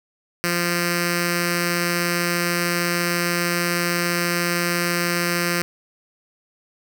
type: tone with notch filter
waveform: 5% pulse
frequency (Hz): 173.7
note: F3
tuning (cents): -9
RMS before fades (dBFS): -22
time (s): 0.44-5.62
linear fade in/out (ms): 0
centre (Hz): 820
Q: 0.83
effects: none